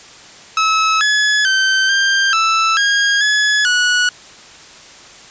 sawtooth tone with pitch steps, 1295 / 1700 / 1547 / 1586 / 1320 / 1631 / 1698 / 1467 Hz, E6 / G#6 / G6 / G6 / E6 / G#6 / G#6 / F#6, -31 / +40 / -23 / +20 / +2 / -32 / +38 / -15 cents, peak -8 dBFS, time 0.57-4.09 s, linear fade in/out 2 ms, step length 440 ms, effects white hiss -39 dBFS RMS until 5.3 s + resampled to 16000 Hz

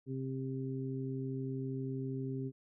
harmonic tone, 132.5 Hz, C3, 22 cents sharp, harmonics 1 / 2 / 3, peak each -38 / -40 / -43 dBFS, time 0.06-2.52 s, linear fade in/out 50 ms, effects none

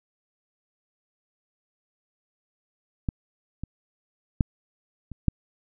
clicks, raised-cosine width 5 ms, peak -13 / -20 / -7 / -25 / -7 dBFS, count 5, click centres 3.088 / 3.636 / 4.408 / 5.117 / 5.283 s, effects none

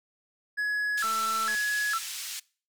triangle tone with vibrato, 1500 Hz, F#6, 23 cents sharp, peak -24 dBFS, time 0.57-1.99 s, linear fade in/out 20 ms, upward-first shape square, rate 1.1 Hz, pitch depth 200 cents each way
white band-pass noise, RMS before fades -37 dBFS, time 0.97-2.4 s, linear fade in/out 10 ms, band 2300 to 8600 Hz, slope 12 dB/octave
click train, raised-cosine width 0.5 ms, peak -29 dBFS, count 113, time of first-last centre 1.04-1.549 s, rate 220 Hz
effects noise-tail reverb RT60 0.4 s tail -23 dB re dry

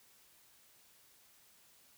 silence, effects white hiss -65 dBFS RMS until 1.97 s

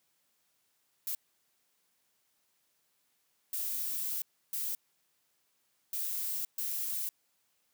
violet noise bursts at uneven times, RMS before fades -35 dBFS, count 5, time 1.07-1.15 / 3.53-4.22 / 4.53-4.75 / 5.93-6.45 / 6.58-7.09 s, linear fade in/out 2 ms, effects white hiss -75 dBFS RMS until 7.73 s + high-pass 100 Hz 12 dB/octave

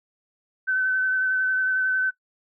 sine tone with vibrato, 1523 Hz, F#6, 50 cents sharp, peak -20 dBFS, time 0.67-2.11 s, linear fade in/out 20 ms, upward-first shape sine, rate 11 Hz, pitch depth 15 cents each way, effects noise-tail reverb RT60 0.1 s tail -18 dB re dry

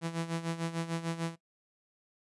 sawtooth tone with tremolo, 166 Hz, E3, 12 cents sharp, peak -26 dBFS, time 0.01-1.36 s, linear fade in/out 50 ms, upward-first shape sine, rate 6.7 Hz, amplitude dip 75%, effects noise-tail reverb RT60 0.1 s tail -17 dB re dry + resampled to 24000 Hz

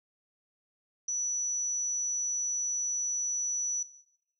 sine tone, 5920 Hz, F#8, in tune, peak -29 dBFS, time 1.08-3.83 s, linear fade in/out 5 ms, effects noise-tail reverb RT60 0.9 s tail -18 dB re dry

